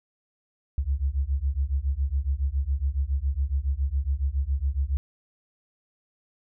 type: beating tone pair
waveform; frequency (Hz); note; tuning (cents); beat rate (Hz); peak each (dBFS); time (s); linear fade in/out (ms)
sine; 65.41 / 72.61; C2 / D2; 0 / -19; 7.2; -26; 0.78-4.97; 0
effects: none